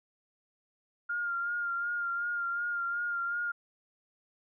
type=tone with vibrato; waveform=sine; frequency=1405 Hz; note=F6; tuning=10 cents sharp; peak=-30 dBFS; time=1.09-3.52 s; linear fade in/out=10 ms; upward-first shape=sine; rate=2.7 Hz; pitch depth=29 cents each way; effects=none